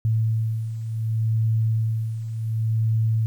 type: beating tone pair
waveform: sine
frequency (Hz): 110.9 / 111.58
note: A2 / A2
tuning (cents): +14 / +25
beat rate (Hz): 0.68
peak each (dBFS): -27 / -21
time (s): 0.05-3.26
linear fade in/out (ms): 0
effects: 9-bit